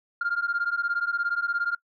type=beating tone pair; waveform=sine; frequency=1394 / 1411 Hz; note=F6 / F6; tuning=-4 / +17 cents; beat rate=17 Hz; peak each=-26 dBFS; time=0.21-1.75 s; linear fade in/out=5 ms; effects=noise-tail reverb RT60 0.1 s tail -23 dB re dry + tanh soft clip ceiling -19 dBFS